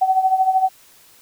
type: tone with tremolo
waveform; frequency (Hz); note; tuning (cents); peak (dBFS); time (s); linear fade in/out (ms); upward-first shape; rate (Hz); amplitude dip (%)
sine; 757; F#5; +39; -10; 0.01-0.69; 10; triangle; 13; 80
effects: white hiss -50 dBFS RMS until 1.21 s